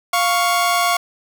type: tone pair together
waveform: sawtooth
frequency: 700 / 1109.6 Hz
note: F5 / C#6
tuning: +4 / +1 cents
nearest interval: minor sixth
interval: 797 cents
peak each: -14 dBFS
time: 0.13-0.97 s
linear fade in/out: 5 ms
effects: none